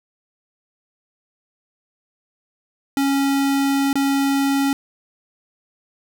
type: tone with dropouts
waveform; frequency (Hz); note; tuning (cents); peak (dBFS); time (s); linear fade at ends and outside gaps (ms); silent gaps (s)
square; 276.2; C#4; -6; -17; 2.97-4.73; 1; 3.93-3.955
effects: none